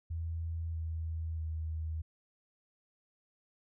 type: tone with pitch steps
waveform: sine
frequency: 82.4 / 80.98 / 79.59 Hz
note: E2 / E2 / D#2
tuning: 0 / -30 / +40 cents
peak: -34 dBFS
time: 0.1-2.02 s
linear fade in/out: 10 ms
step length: 640 ms
effects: none